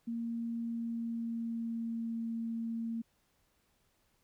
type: tone with pitch glide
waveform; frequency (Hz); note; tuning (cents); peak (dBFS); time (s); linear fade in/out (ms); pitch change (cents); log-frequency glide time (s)
sine; 231.9 to 228.7; A#3 to A#3; -9 to -33; -34; 0.07-3.02; 10; -24; 0.63-2.26
effects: pink hiss -74 dBFS RMS until 4.23 s